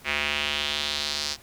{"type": "tone with band-pass filter sweep", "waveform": "square", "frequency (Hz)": 73.42, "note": "D2", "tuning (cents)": 0, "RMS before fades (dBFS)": -28, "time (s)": [0.04, 1.37], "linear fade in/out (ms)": 50, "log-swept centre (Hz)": [2300, 5000], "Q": 2.8, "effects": ["pink hiss -51 dBFS RMS until 1.42 s"]}